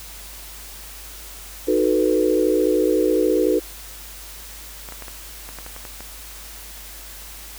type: chord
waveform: sine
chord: B dominant seventh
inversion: first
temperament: equal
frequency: 311.1 / 370 / 440 / 493.9 Hz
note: D#4 / F#4 / A4 / B4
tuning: 0 / 0 / 0 / 0 cents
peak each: -21 dBFS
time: 1.67-3.6 s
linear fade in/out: 20 ms
type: clicks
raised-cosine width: 0.5 ms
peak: -21 dBFS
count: 10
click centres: 4.888 / 4.923 / 5.023 / 5.082 / 5.49 / 5.587 / 5.664 / 5.764 / 5.852 / 6.006 s
effects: added 50 Hz sine -41 dBFS peak until 7.58 s + white hiss -39 dBFS RMS until 7.58 s